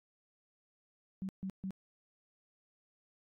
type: tone bursts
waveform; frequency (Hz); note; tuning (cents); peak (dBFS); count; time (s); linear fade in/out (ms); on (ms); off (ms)
sine; 190.8; G3; -47; -36; 3; 1.22-1.707; 0; 69; 140
effects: AAC 64 kbps